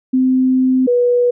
sine tone pair in turn, 258.3 / 487.6 Hz, C4 / B4, -22 / -22 cents, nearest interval major seventh, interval 1100 cents, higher second, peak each -10 dBFS, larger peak neither, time 0.13-0.87 / 0.87-1.31 s, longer first, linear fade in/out 10 ms, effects none

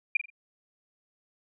sine tone with echo, 2400 Hz, D7, 37 cents sharp, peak -19 dBFS, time 0.15-0.17 s, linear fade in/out 5 ms, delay 44 ms, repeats 3, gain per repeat -10 dB, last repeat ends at 0.302 s, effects none

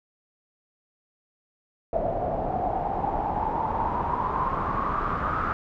pink noise with low-pass filter sweep, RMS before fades -27 dBFS, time 1.93-5.53 s, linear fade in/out 0 ms, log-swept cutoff 650 to 1300 Hz, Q 7.8, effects none

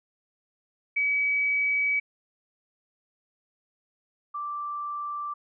sine tone pair in turn, 2278 / 1173.1 Hz, C#7 / D6, +47 / -2 cents, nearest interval major seventh, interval 1149 cents, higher first, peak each -22 / -30 dBFS, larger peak first, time 0.96-2 / 4.34-5.34 s, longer first, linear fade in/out 10 ms, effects none

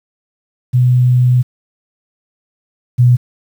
sine tone pair in turn, 124.9 / 122.97 Hz, B2 / B2, +20 / -7 cents, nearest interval unison, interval 27 cents, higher first, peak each -7 / -5 dBFS, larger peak second, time 0.73-1.43 / 2.98-3.17 s, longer first, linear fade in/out 20 ms, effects 7-bit

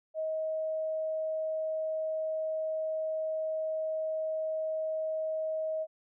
sine tone, 632 Hz, D#5, 27 cents sharp, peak -30 dBFS, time 0.14-5.87 s, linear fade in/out 50 ms, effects none

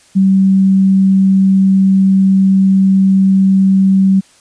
sine tone, 192.2 Hz, G3, 34 cents flat, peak -6 dBFS, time 0.15-4.21 s, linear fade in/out 20 ms, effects white hiss -47 dBFS RMS until 4.4 s + resampled to 22050 Hz

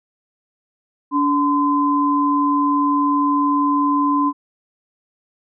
sine tone pair together, 287.6 / 1025 Hz, D4 / C6, -36 / -36 cents, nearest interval octave + minor seventh, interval 2200 cents, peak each -17 / -17 dBFS, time 1.11-4.33 s, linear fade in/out 50 ms, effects none

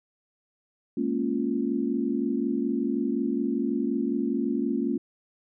sine chord, Bb minor seventh, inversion third, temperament equal, 207.7 / 233.1 / 277.2 / 349.2 Hz, Ab3 / Bb3 / Db4 / F4, 0 / 0 / 0 / 0 cents, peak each -33 / -28 / -28 / -31 dBFS, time 0.97-4.98 s, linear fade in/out 5 ms, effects none

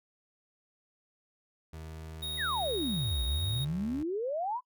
30% pulse tone with pitch glide, 79.6 to 73.42 Hz, D#2 to D2, +40 to 0 cents, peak -39 dBFS, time 1.73-4.03 s, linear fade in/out 5 ms, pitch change -140 cents, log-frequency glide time 2.32-2.92 s
square tone, 3746 Hz, A#7, 8 cents sharp, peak -35 dBFS, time 2.22-3.65 s, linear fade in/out 10 ms
sine exponential two-way sweep, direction down then up, 2093 to 58.7 to 1044 Hz, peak -30 dBFS, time 2.37-4.61 s, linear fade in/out 50 ms, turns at 3.22 s
effects noise-tail reverb RT60 0.1 s tail -24 dB re dry

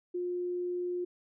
sine tone, 355.9 Hz, F4, 33 cents sharp, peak -31 dBFS, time 0.14-1.05 s, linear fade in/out 10 ms, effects none

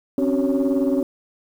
sine tone cluster, 266.6 / 285.2 / 377.7 / 557 Hz, C4 / C#4 / F#4 / C#5, +33 / +49 / +36 / +8 cents, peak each -19 / -21 / -24 / -24 dBFS, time 0.18-1.03 s, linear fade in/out 2 ms, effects tanh soft clip ceiling -12 dBFS + 8-bit

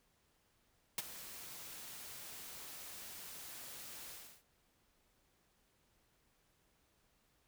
white noise with ADSR envelope, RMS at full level -35 dBFS, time 0.98-4.43 s, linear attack 3 ms, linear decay 28 ms, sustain -15 dB, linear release 330 ms, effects pink hiss -75 dBFS RMS until 7.47 s

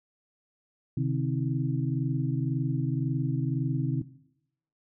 sine tone cluster, 131.4 / 153.3 / 263.8 / 320.7 Hz, C3 / D#3 / C4 / E4, +8 / -25 / +14 / -48 cents, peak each -27 / -30 / -33 / -36 dBFS, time 0.97-4.02 s, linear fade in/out 5 ms, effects noise-tail reverb RT60 0.8 s tail -18 dB re dry

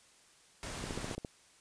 pink noise, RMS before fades -42 dBFS, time 0.63-1.15 s, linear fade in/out 0 ms
click train, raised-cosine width 2 ms, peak -25 dBFS, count 7, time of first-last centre 0.84-1.248 s, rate 14.7 Hz
effects white hiss -63 dBFS RMS until 1.6 s + resampled to 22050 Hz

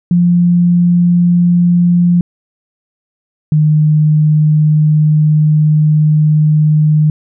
sine tone pair in turn, 174.61 / 152.83 Hz, F3 / D#3, 0 / -31 cents, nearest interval major second, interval 231 cents, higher first, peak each -6 dBFS, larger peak neither, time 0.11-2.21 / 3.52-7.1 s, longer second, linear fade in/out 2 ms, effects none

